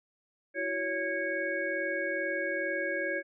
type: tone cluster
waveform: sine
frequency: 329.9 / 372.2 / 560 / 1643 / 2221 Hz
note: E4 / F#4 / C#5 / G#6 / C#7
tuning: +1 / +10 / +18 / -19 / +3 cents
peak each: -39 / -40 / -34 / -33 / -38 dBFS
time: 0.54-3.23 s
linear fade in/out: 50 ms
effects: none

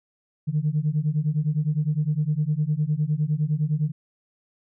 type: beating tone pair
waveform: sine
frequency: 146.83 / 156.63 Hz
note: D3 / D#3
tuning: 0 / +12 cents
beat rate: 9.8 Hz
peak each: -23 dBFS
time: 0.47-3.92 s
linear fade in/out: 20 ms
effects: tanh soft clip ceiling -14 dBFS

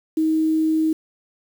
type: tone with quantisation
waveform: sine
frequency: 316.3 Hz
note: D#4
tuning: 29 cents sharp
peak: -16 dBFS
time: 0.17-0.93 s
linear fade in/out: 5 ms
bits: 7
effects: none

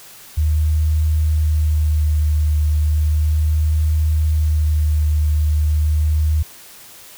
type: tone with vibrato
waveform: sine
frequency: 76.7 Hz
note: D#2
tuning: 24 cents flat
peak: -13 dBFS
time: 0.37-6.43 s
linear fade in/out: 10 ms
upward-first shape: sine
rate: 0.35 Hz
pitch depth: 20 cents each way
effects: white hiss -41 dBFS RMS until 7.17 s

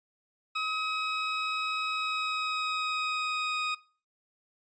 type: tone with pitch glide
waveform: 20% pulse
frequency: 1272 to 1247.3 Hz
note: D#6 to D#6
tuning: +38 to +4 cents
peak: -24 dBFS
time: 0.55-3.75 s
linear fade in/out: 10 ms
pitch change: -34 cents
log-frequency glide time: 1.92-3.64 s
effects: noise-tail reverb RT60 0.4 s tail -21 dB re dry + resampled to 16000 Hz

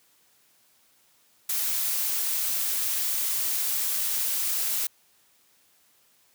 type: noise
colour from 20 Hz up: blue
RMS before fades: -27 dBFS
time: 1.49-4.87 s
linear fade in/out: 5 ms
effects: white hiss -63 dBFS RMS until 6.34 s + high-pass 80 Hz 12 dB/octave

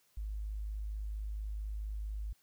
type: tone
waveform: sine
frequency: 52.2 Hz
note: G#1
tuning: 10 cents sharp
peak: -36 dBFS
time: 0.17-2.33 s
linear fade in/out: 5 ms
effects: white hiss -71 dBFS RMS until 2.42 s

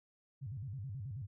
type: tone with vibrato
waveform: sine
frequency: 116.54 Hz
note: A#2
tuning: in tune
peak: -40 dBFS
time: 0.41-1.27 s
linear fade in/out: 20 ms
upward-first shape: square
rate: 9.3 Hz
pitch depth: 270 cents each way
effects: none

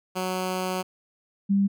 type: tone pair in turn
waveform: 10% pulse / sine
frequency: 185 / 198.21 Hz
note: F#3 / G3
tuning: 0 / +19 cents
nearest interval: minor second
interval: 119 cents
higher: second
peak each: -18 dBFS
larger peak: neither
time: 0.15-0.83 / 1.49-1.68 s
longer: first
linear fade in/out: 20 ms
effects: none

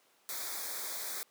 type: band-stop noise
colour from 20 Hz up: white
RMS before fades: -39 dBFS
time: 0.29-1.23 s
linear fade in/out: 0 ms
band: 2400 to 3400 Hz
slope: 96 dB/octave
effects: pink hiss -67 dBFS RMS until 1.3 s + high-pass 400 Hz 12 dB/octave

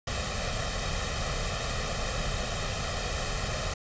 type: noise with comb filter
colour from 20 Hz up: pink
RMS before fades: -31 dBFS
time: 0.07-3.74 s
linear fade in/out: 5 ms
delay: 1.6 ms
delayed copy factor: +0.75
effects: resampled to 16000 Hz

